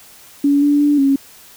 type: tone with pitch steps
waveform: sine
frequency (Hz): 284.3 / 289.6 / 291.7 / 274.6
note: C#4 / D4 / D4 / C#4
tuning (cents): +44 / -24 / -12 / -16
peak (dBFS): -10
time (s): 0.44-1.16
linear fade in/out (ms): 5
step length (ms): 180
effects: white hiss -43 dBFS RMS until 1.56 s